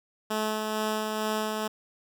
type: tone with tremolo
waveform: 10% pulse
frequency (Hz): 215.8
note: A3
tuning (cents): -33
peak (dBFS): -18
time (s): 0.3-1.68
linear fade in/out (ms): 10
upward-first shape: sine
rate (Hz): 2.2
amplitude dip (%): 30
effects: none